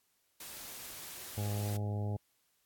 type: noise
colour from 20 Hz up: white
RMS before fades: -46 dBFS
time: 0.4-1.77 s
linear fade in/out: 5 ms
type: harmonic tone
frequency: 103.6 Hz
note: G#2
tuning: 4 cents flat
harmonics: 1 / 2 / 3 / 4 / 5 / 6 / 7 / 8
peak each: -33 / -43 / -49 / -47 / -50 / -50 / -52 / -51 dBFS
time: 1.37-2.17 s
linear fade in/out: 10 ms
effects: white hiss -75 dBFS RMS until 2.65 s + AAC 64 kbps